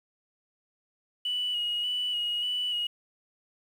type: tone with vibrato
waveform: sine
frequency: 2928 Hz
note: F#7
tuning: 19 cents flat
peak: -26 dBFS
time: 1.25-2.87 s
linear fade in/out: 5 ms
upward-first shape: square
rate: 1.7 Hz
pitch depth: 22 cents each way
effects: tanh soft clip ceiling -23 dBFS + 9-bit